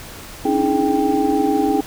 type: tone cluster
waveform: sine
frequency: 274.5 / 294.5 / 320.6 / 420 / 788 Hz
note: C#4 / D4 / E4 / G#4 / G5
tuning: -17 / +5 / -48 / +19 / +9 cents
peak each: -21 dBFS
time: 0.45-1.81 s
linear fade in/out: 5 ms
effects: pink hiss -36 dBFS RMS until 1.86 s